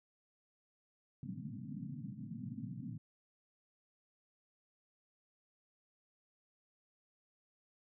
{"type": "band-pass noise", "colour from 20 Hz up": "pink", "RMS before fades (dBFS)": -45, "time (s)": [1.23, 2.98], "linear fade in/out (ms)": 2, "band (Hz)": [110, 270], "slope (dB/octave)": 96, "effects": []}